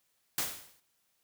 white noise with exponential decay, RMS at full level -29 dBFS, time 0.38-0.8 s, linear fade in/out 2 ms, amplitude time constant 90 ms, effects white hiss -75 dBFS RMS until 1.23 s

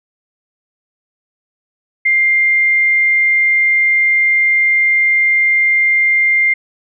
sine tone, 2100 Hz, C7, 6 cents sharp, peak -9 dBFS, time 2.05-6.54 s, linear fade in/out 10 ms, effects none

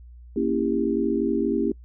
sine chord, A# diminished seventh, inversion none, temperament equal with one note detuned, 233.1 / 277.2 / 329.6 / 398.4 Hz, A#3 / C#4 / E4 / G4, 0 / 0 / 0 / +28 cents, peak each -26 dBFS, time 0.36-1.72 s, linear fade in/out 5 ms, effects noise-tail reverb RT60 0.1 s tail -25 dB re dry + added 60 Hz sine -42 dBFS peak until 1.84 s

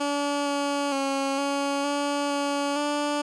15% pulse tone with pitch steps, 286.7 / 284.3 / 273.5 / 280.7 / 286.4 / 284.3 / 292.5 Hz, D4 / C#4 / C#4 / C#4 / D4 / C#4 / D4, -42 / +44 / -23 / +22 / -43 / +44 / -7 cents, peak -18 dBFS, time 0-3.22 s, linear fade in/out 10 ms, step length 460 ms, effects resampled to 22050 Hz

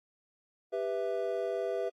triangle chord, E minor, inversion first, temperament just, 395.6 / 494.4 / 659.3 Hz, G4 / B4 / E5, +16 / +2 / 0 cents, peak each -33 dBFS, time 0.72-1.9 s, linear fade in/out 20 ms, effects AAC 48 kbps

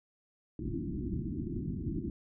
white low-pass noise, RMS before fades -36 dBFS, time 0.59-2.1 s, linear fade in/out 2 ms, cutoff 350 Hz, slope 96 dB/octave, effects none

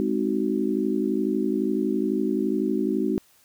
sine chord, Ab dominant seventh, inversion none, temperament just, 207.7 / 259.6 / 311.5 / 373.8 Hz, Ab3 / C4 / Eb4 / Gb4, 0 / -13 / +2 / +18 cents, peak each -27 dBFS, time 0-3.18 s, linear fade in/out 0 ms, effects white hiss -59 dBFS RMS until 3.44 s

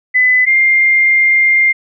sine tone pair in turn, 2008 / 2108 Hz, B6 / C7, +28 / +12 cents, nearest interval minor second, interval 84 cents, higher second, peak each -7 dBFS, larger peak neither, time 0.14-0.46 / 0.46-1.73 s, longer second, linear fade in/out 20 ms, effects none

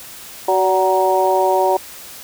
harmonic tone with a mistuned harmonic, 187.4 Hz, F#3, 22 cents sharp, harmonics 2 / 3 / 4 / 5, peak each -18 / -18 / -18 / -18 dBFS, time 0.48-1.77 s, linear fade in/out 5 ms, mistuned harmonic 3, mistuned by +35 cents, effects white hiss -36 dBFS RMS until 2.23 s

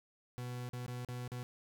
40% pulse tone with dropouts, 123.47 Hz, B2, in tune, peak -39 dBFS, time 0.38-1.43 s, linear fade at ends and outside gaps 0 ms, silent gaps 0.69-0.733 / 0.864-0.88 / 1.048-1.087 / 1.278-1.318 s, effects none

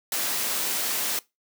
white noise, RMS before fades -27 dBFS, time 0.12-1.19 s, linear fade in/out 2 ms, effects noise-tail reverb RT60 0.2 s tail -21 dB re dry + high-pass 200 Hz 12 dB/octave

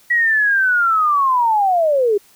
sine linear sweep, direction down, 1935 to 392 Hz, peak -12 dBFS, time 0.1-2.18 s, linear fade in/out 10 ms, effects white hiss -51 dBFS RMS until 2.35 s

